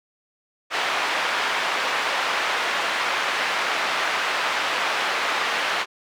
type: band-pass noise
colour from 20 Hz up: pink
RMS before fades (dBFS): -24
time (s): 0.7-5.86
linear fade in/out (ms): 50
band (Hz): 880 to 2900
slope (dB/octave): 12
effects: none